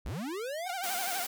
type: linear sweep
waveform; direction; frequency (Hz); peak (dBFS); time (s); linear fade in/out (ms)
square; up; 33.7 to 784; -35; 0.05-0.71; 10
type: tone with vibrato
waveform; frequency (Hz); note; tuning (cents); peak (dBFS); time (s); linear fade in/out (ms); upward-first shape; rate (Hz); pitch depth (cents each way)
sawtooth; 740; F#5; 0; -30; 0.65-1.27; 50; sine; 12; 110
type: high-pass noise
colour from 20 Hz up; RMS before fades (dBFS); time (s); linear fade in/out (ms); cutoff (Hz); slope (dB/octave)
white; -36; 0.83-1.27; 10; 180; 96
effects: none